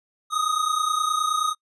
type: tone pair together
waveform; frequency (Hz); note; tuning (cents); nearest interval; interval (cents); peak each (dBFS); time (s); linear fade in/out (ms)
square; 1233 / 1262.5; D#6 / D#6; -16 / +25; unison; 41; -25; 0.3-1.55; 50
effects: noise-tail reverb RT60 0.1 s tail -26 dB re dry + resampled to 24000 Hz